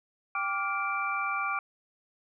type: tone cluster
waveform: sine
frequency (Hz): 789 / 1168 / 1404 / 2345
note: G5 / D6 / F6 / D7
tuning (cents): +11 / -10 / +9 / -3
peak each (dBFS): -37 / -31 / -34 / -34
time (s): 0.35-1.59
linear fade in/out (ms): 2
effects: none

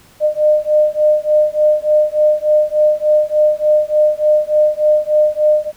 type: beating tone pair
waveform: sine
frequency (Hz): 605 / 608.4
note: D#5 / D#5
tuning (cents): -49 / -39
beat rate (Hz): 3.4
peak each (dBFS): -13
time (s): 0.2-5.72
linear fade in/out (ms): 50
effects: pink hiss -47 dBFS RMS until 5.76 s

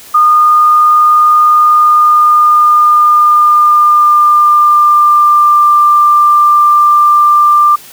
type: tone with pitch glide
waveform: sine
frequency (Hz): 1221 to 1188.3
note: D#6 to D6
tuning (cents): -33 to +20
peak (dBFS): -3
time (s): 0.14-7.76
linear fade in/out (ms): 10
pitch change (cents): -47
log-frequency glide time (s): 1.43-5.69
effects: white hiss -34 dBFS RMS until 7.92 s

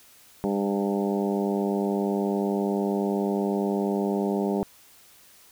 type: harmonic tone with a mistuned harmonic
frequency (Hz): 100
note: G2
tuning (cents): +35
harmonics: 2 / 3 / 4 / 5 / 6 / 7 / 8 / 9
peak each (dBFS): -26 / -31 / -28 / -35 / -35 / -36 / -38 / -39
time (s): 0.44-4.63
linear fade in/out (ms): 0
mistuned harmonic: 8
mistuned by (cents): +25
effects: white hiss -54 dBFS RMS until 5.51 s

